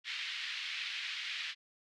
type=band-pass noise; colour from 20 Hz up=pink; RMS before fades=-40 dBFS; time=0.04-1.55 s; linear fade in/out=50 ms; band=2000 to 4000 Hz; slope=24 dB/octave; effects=none